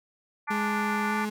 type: harmonic tone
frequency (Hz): 293.7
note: D4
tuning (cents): 0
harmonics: 3 / 4 / 5 / 6 / 7 / 8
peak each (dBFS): -31 / -33 / -35 / -37 / -38 / -39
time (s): 0.47-1.26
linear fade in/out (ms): 20
type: tone with pitch glide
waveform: 35% pulse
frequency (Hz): 208.8 to 211.8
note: G#3 to G#3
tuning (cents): +10 to +34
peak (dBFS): -27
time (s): 0.5-1.3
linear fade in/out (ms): 10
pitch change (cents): +24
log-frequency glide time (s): 1.08-1.13
effects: none